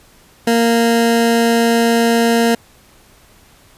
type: tone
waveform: 20% pulse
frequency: 231.9 Hz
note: A#3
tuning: 9 cents flat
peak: -6 dBFS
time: 0.47-2.55 s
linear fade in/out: 5 ms
effects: pink hiss -48 dBFS RMS until 3.77 s + resampled to 32000 Hz